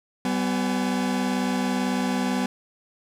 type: tone cluster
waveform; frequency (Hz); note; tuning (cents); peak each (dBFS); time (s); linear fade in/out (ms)
40% pulse; 192.2 / 250.3 / 835; G3 / B3 / G#5; -34 / +23 / +9; -26 / -24 / -33; 0.25-2.46; 2
effects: low-pass 10000 Hz 12 dB/octave + 9-bit